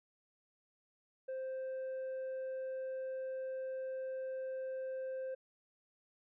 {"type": "tone with tanh clipping", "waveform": "sine", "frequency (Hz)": 523.3, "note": "C5", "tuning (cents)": 0, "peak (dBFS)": -39, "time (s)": [1.28, 5.35], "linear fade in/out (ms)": 10, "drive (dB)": 3, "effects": []}